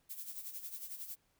violet noise with tremolo, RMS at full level -43 dBFS, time 0.09-1.16 s, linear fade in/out 20 ms, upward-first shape sine, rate 11 Hz, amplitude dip 65%, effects pink hiss -75 dBFS RMS until 1.39 s

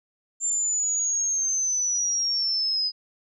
sine linear sweep, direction down, 7280 to 4975 Hz, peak -22 dBFS, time 0.4-2.92 s, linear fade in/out 50 ms, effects none

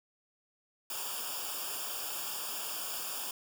white noise with comb filter, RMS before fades -38 dBFS, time 0.9-3.31 s, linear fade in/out 2 ms, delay 0.49 ms, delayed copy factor -0.95, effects none

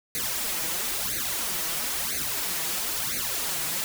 white noise with flanger, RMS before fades -29 dBFS, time 0.15-3.84 s, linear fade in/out 0 ms, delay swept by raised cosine 0.46 to 6.26 ms, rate 1 Hz, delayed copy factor +0.95, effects none

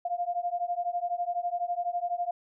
sine beating tone pair, 696 / 708 Hz, F5 / F5, -6 / +23 cents, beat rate 12 Hz, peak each -31 dBFS, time 0.05-2.31 s, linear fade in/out 5 ms, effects none

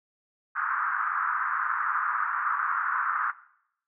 white band-pass noise, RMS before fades -28 dBFS, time 0.55-3.32 s, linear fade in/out 20 ms, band 1100 to 1500 Hz, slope 48 dB/octave, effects noise-tail reverb RT60 0.7 s tail -18 dB re dry

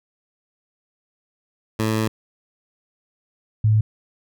15% pulse / sine tone pair in turn, 110 / 108.17 Hz, A2 / A2, 0 / -29 cents, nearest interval unison, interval 29 cents, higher first, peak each -13 dBFS, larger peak neither, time 1.79-2.08 / 3.64-3.81 s, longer first, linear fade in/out 5 ms, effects none

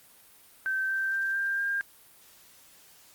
sine tone with pitch steps, 1549 / 1562.5 / 1576.1 / 1589.8 / 1603.6 Hz, G6 / G6 / G6 / G6 / G6, -21 / -6 / +9 / +24 / +39 cents, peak -26 dBFS, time 0.66-1.81 s, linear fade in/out 0 ms, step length 230 ms, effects white hiss -56 dBFS RMS until 3.14 s + Opus 32 kbps

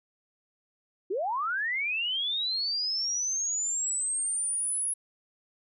sine linear sweep, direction up, 336.6 to 10548 Hz, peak -27 dBFS, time 1.1-4.94 s, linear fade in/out 10 ms, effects none

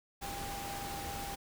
sine tone in noise, 798 Hz, G5, 31 cents sharp, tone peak -42 dBFS, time 0.21-1.36 s, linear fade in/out 20 ms, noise pink, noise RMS -42 dBFS, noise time 0.21-1.36 s, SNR -3 dB, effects none

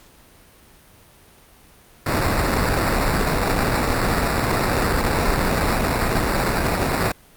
pink noise with sample-and-hold, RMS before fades -20 dBFS, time 2.06-7.12 s, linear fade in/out 5 ms, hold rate 3150 Hz, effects pink hiss -50 dBFS RMS until 7.36 s + Opus 48 kbps

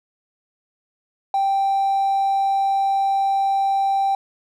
triangle tone with hard clipping, 784 Hz, G5, in tune, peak -17 dBFS, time 1.34-4.15 s, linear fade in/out 2 ms, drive 4 dB, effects none

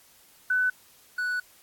sine / triangle tone pair in turn, 1500 / 1480.2 Hz, F#6 / F#6, +23 / 0 cents, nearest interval unison, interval 23 cents, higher first, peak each -21 / -24 dBFS, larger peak first, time 0.5-0.7 / 1.18-1.4 s, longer second, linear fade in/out 5 ms, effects white hiss -57 dBFS RMS until 1.62 s + AAC 64 kbps

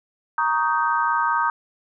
sine chord, Eb dominant seventh, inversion second, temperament just, 933.4 / 1120.1 / 1244.5 / 1555.6 Hz, Bb5 / Db6 / Eb6 / G6, +2 / +18 / 0 / -14 cents, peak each -22 / -27 / -23 / -25 dBFS, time 0.38-1.5 s, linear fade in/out 2 ms, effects none

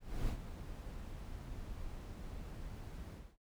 brown noise with ADSR envelope, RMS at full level -36 dBFS, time 0-3.37 s, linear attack 280 ms, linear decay 89 ms, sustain -10 dB, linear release 260 ms, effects noise-tail reverb RT60 0.1 s tail -25 dB re dry

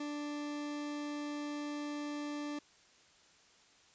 40% pulse tone, 293.7 Hz, D4, in tune, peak -37 dBFS, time 0-2.59 s, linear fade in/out 5 ms, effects white hiss -64 dBFS RMS until 3.94 s + resampled to 16000 Hz

